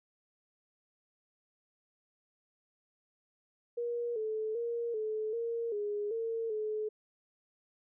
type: tone with pitch steps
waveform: sine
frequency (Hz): 475.6 / 435.3 / 469.4 / 432.8 / 464.2 / 413.9 / 455.1 / 429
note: A#4 / A4 / A#4 / A4 / A#4 / G#4 / A#4 / A4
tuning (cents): +35 / -19 / +12 / -29 / -7 / -6 / -42 / -44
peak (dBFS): -32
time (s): 3.77-6.89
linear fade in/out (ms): 10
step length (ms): 390
effects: none